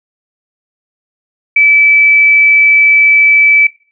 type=tone; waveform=sine; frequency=2307 Hz; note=D7; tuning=31 cents flat; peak=-4 dBFS; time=1.56-3.67 s; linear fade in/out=5 ms; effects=noise-tail reverb RT60 0.4 s tail -20 dB re dry